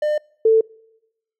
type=tone pair in turn; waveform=triangle / sine; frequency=602 / 444.7 Hz; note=D5 / A4; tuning=+43 / +18 cents; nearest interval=perfect fourth; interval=525 cents; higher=first; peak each=-15 / -10 dBFS; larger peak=second; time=0.02-0.18 / 0.45-0.61 s; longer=neither; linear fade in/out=5 ms; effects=noise-tail reverb RT60 0.9 s tail -26 dB re dry